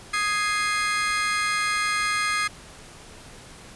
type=chord; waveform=35% pulse; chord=Ab major; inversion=second; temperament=equal; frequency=1244.5 / 1661.2 / 2093 Hz; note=Eb6 / Ab6 / C7; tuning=0 / 0 / 0 cents; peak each=-24 / -27 / -25 dBFS; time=0.13-2.48 s; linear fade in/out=10 ms; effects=pink hiss -45 dBFS RMS until 3.75 s + resampled to 24000 Hz